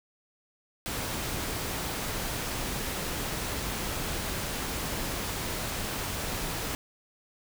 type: noise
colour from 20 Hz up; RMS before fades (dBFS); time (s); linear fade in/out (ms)
pink; -33; 0.86-6.75; 0
effects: none